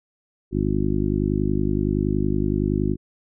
harmonic tone, 50.7 Hz, G#1, 41 cents flat, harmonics 1 / 2 / 3 / 4 / 5 / 6 / 7, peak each -27 / -27 / -27 / -27 / -27 / -27 / -27 dBFS, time 0.51-2.97 s, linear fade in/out 50 ms, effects none

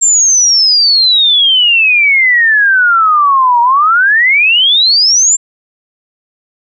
sine exponential two-way sweep, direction down then up, 7459 to 935 to 7459 Hz, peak -5 dBFS, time 0.01-5.37 s, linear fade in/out 20 ms, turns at 3.61 s, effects none

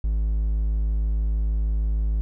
triangle tone, 53.2 Hz, G#1, 42 cents sharp, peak -18 dBFS, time 0.04-2.21 s, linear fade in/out 0 ms, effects none

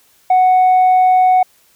sine tone with tanh clipping, 740 Hz, F#5, in tune, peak -8 dBFS, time 0.3-1.43 s, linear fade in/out 5 ms, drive 1 dB, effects white hiss -53 dBFS RMS until 1.75 s

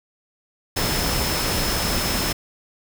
sine tone in noise, 5240 Hz, E8, 11 cents flat, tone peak -29 dBFS, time 0.76-2.33 s, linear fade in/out 10 ms, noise pink, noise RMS -23 dBFS, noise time 0.76-2.33 s, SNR -9 dB, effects none

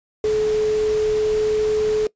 sine tone in noise, 428.9 Hz, A4, 44 cents flat, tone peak -16 dBFS, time 0.24-2.07 s, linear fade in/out 2 ms, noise pink, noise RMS -34 dBFS, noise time 0.24-2.07 s, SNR +15 dB, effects noise-tail reverb RT60 0.1 s tail -21 dB re dry + resampled to 16000 Hz

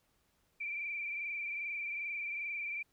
sine tone with frequency modulation, 2349 Hz, D7, in tune, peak -36 dBFS, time 0.6-2.83 s, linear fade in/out 10 ms, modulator 22.5 Hz, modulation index 2.7, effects pink hiss -75 dBFS RMS until 2.92 s

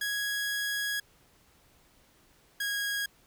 sawtooth tone pair in turn, 1661.2 / 1645 Hz, G#6 / G#6, 0 / -17 cents, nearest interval unison, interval 17 cents, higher first, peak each -26 dBFS, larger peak neither, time 0.01-1 / 2.6-3.06 s, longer first, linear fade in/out 5 ms, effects pink hiss -63 dBFS RMS until 3.26 s

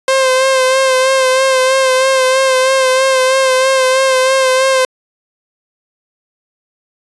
sawtooth tone with vibrato, 524 Hz, C5, 2 cents sharp, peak -5 dBFS, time 0.08-4.85 s, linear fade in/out 2 ms, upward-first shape sine, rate 3.1 Hz, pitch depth 32 cents each way, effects resampled to 24000 Hz

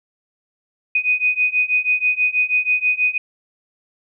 sine beating tone pair, 2489 / 2495.2 Hz, D#7 / D#7, 0 / +4 cents, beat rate 6.2 Hz, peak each -19 / -18 dBFS, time 0.95-3.18 s, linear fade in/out 5 ms, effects none

